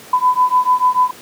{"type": "beating tone pair", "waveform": "sine", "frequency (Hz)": [1000, 1006.8], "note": ["B5", "B5"], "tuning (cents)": [21, 33], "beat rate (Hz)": 6.8, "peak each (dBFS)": -14, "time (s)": [0.13, 1.11], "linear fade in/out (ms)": 5, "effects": ["pink hiss -38 dBFS RMS until 1.21 s", "high-pass 200 Hz 12 dB/octave"]}